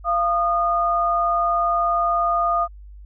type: tone pair together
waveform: sine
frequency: 688 / 1224.7 Hz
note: F5 / D#6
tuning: -26 / -28 cents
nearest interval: minor seventh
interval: 998 cents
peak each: -21 / -19 dBFS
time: 0.04-2.68 s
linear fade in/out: 50 ms
effects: added 50 Hz sine -38 dBFS peak until 3.05 s